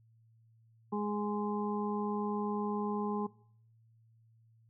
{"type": "harmonic tone", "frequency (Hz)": 207.7, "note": "G#3", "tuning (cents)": 0, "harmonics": [1, 2, 4, 5], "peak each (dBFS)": [-34, -37, -40, -41], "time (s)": [0.92, 3.27], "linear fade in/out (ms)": 10, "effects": ["noise-tail reverb RT60 0.6 s tail -21 dB re dry", "added 113 Hz sine -62 dBFS peak until 4.69 s"]}